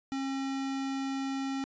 square tone, 270 Hz, C#4, 45 cents flat, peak -32 dBFS, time 0.12-1.64 s, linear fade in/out 0 ms, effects resampled to 16000 Hz

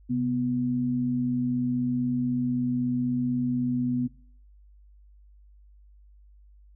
sine tone pair together, 130.79 / 246.9 Hz, C3 / B3, 0 / 0 cents, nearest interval major seventh, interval 1100 cents, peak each -31 / -24 dBFS, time 0.09-4.08 s, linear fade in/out 20 ms, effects noise-tail reverb RT60 0.6 s tail -23 dB re dry + added 50 Hz sine -51 dBFS peak until 6.75 s

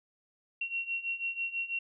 sine beating tone pair, 2732 / 2738.1 Hz, F7 / F7, -39 / -35 cents, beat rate 6.1 Hz, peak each -37 / -34 dBFS, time 0.61-1.79 s, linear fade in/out 5 ms, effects none

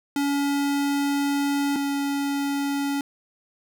square tone pair in turn, 282.8 / 281.2 Hz, C#4 / C#4, +35 / +25 cents, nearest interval unison, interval 10 cents, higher first, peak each -22 / -24 dBFS, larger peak first, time 0.16-1.76 / 1.76-3.01 s, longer first, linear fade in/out 2 ms, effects none

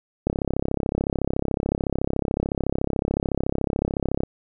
click train, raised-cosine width 2 ms, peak -9 dBFS, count 135, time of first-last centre 0.27-4.234 s, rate 33.8 Hz, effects none

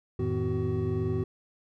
triangle tone cluster, 87.4 / 109.1 / 157.5 / 252.8 / 375.9 Hz, F2 / A2 / D#3 / B3 / F#4, +2 / -14 / +21 / +41 / +27 cents, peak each -32 / -29 / -32 / -34 / -29 dBFS, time 0.19-1.24 s, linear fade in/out 5 ms, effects none

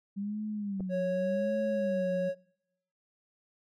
sine tone with vibrato, 196 Hz, G3, in tune, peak -32 dBFS, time 0.16-2.3 s, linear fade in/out 20 ms, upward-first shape sine, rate 0.86 Hz, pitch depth 150 cents each way
clicks, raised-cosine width 2 ms, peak -35 / -27 dBFS, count 2, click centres 0.798 / 0.806 s
triangle tone, 552 Hz, C#5, 7 cents flat, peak -27 dBFS, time 0.89-2.35 s, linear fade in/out 50 ms
effects noise-tail reverb RT60 0.8 s tail -23 dB re dry

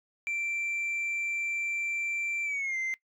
sine tone with pitch glide, 2349 to 2081 Hz, D7 to C7, 0 to -10 cents, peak -27 dBFS, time 0.27-2.94 s, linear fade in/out 0 ms, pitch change -210 cents, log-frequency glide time 2.44-2.77 s, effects noise-tail reverb RT60 0.1 s tail -22 dB re dry + tanh soft clip ceiling -28 dBFS

